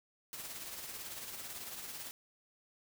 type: noise with tremolo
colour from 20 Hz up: white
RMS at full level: -43 dBFS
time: 0.33-2.11 s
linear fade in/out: 0 ms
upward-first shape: triangle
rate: 18 Hz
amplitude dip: 50%
effects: none